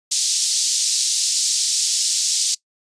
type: band-pass noise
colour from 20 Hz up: pink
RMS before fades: -20 dBFS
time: 0.11-2.55 s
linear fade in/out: 10 ms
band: 4500 to 8500 Hz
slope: 24 dB/octave
effects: noise-tail reverb RT60 0.1 s tail -21 dB re dry + resampled to 22050 Hz